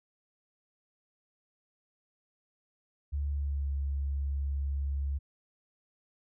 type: tone with pitch glide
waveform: sine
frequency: 71.6 to 69.72 Hz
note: D2 to C#2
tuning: -43 to +11 cents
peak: -29 dBFS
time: 3.12-5.19 s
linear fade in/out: 20 ms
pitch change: -46 cents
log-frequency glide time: 3.31-3.69 s
effects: none